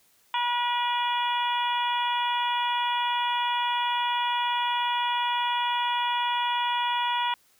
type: harmonic tone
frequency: 482.9 Hz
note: B4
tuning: 39 cents flat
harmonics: 2 / 3 / 4 / 5 / 6 / 7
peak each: -25 / -36 / -36 / -36 / -34 / -34 dBFS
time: 0.34-7.34 s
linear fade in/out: 2 ms
effects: white hiss -63 dBFS RMS until 7.59 s